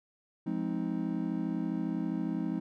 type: chord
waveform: triangle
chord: F minor seventh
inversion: none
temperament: just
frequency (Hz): 174.61 / 209.5 / 261.9 / 314.3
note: F3 / Ab3 / C4 / Eb4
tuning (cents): 0 / +15 / +2 / +18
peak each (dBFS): -34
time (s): 0.46-2.6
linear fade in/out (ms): 10
effects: none